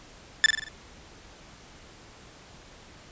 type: tone with echo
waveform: sawtooth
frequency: 1760 Hz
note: A6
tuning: in tune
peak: -10 dBFS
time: 0.44-0.46 s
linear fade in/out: 0 ms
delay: 45 ms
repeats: 5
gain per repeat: -5 dB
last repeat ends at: 0.685 s
effects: pink hiss -50 dBFS RMS until 3.11 s + resampled to 16000 Hz